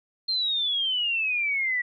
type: exponential sweep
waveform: sine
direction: down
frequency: 4212 to 1934 Hz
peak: -23 dBFS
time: 0.28-1.82 s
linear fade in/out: 10 ms
effects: none